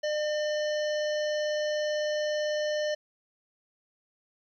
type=harmonic tone; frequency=603 Hz; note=D5; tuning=46 cents sharp; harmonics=1 / 3 / 5 / 7 / 9 / 10; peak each=-27 / -37 / -41 / -44 / -46 / -47 dBFS; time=0.03-2.95 s; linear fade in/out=10 ms; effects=11-bit